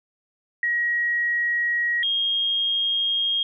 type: tone pair in turn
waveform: sine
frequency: 1900 / 3244 Hz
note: A#6 / G#7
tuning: +33 / -41 cents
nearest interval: major sixth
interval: 926 cents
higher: second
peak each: -20 dBFS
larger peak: neither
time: 0.63-2.03 / 2.03-3.43 s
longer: neither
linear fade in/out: 2 ms
effects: none